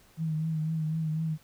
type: tone with vibrato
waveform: sine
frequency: 158.3 Hz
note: D#3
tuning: 30 cents sharp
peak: -27 dBFS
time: 0.17-1.38 s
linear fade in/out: 50 ms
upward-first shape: triangle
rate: 4 Hz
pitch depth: 47 cents each way
effects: pink hiss -60 dBFS RMS until 1.43 s